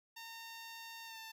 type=tone with pitch glide; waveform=10% pulse; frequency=914 to 893.1 Hz; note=A#5 to A5; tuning=-34 to +26 cents; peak=-39 dBFS; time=0.16-1.32 s; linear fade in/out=10 ms; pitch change=-40 cents; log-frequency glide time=1.05-1.18 s; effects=none